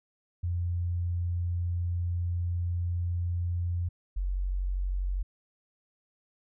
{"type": "tone pair in turn", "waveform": "sine", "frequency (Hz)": [87.31, 46.25], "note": ["F2", "F#1"], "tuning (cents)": [0, 0], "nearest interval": "major seventh", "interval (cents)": 1100, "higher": "first", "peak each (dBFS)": -27, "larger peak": "neither", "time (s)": [[0.43, 3.89], [4.16, 5.23]], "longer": "first", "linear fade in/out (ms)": 10, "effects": []}